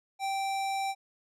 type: tone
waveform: square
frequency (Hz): 781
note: G5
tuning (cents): -7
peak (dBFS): -30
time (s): 0.19-0.95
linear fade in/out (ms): 50
effects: low-pass 10000 Hz 12 dB/octave